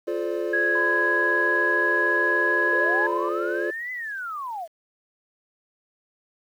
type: chord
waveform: triangle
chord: D minor seventh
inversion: first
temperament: equal with one note detuned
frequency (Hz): 349.2 / 430.2 / 523.3 / 587.3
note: F4 / A4 / C5 / D5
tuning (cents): 0 / -39 / 0 / 0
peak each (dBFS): -26 / -28 / -30 / -29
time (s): 0.07-3.71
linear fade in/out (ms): 10
type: tone with pitch glide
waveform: sine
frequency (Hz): 1661.2 to 1672.8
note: G#6 to G#6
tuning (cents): 0 to +12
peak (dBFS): -20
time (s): 0.53-3.07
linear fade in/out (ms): 5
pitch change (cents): +12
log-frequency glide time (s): 0.8-2.94
type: tone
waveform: sine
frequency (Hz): 1014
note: B5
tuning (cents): +45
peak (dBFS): -28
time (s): 0.75-3.29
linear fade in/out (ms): 5
type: linear two-way sweep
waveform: sine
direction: up then down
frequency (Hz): 370 to 2029 to 614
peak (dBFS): -29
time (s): 2.66-4.68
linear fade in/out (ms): 50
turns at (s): 3.92
effects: tanh soft clip ceiling -8 dBFS + 9-bit